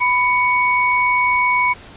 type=tone pair together; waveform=sine; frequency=994.7 / 2233 Hz; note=B5 / C#7; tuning=+12 / +12 cents; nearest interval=octave + major second; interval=1400 cents; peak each=-16 dBFS; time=0-1.74 s; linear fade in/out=20 ms; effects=pink hiss -40 dBFS RMS until 1.96 s + resampled to 8000 Hz